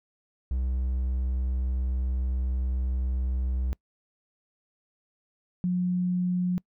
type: tone pair in turn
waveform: triangle / sine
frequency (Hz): 63.6 / 179.89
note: C2 / F#3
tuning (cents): -48 / -48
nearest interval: octave + tritone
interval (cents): 1800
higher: second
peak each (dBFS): -23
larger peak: neither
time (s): 0.51-3.73 / 5.64-6.58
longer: first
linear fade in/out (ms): 0
effects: noise-tail reverb RT60 0.1 s tail -25 dB re dry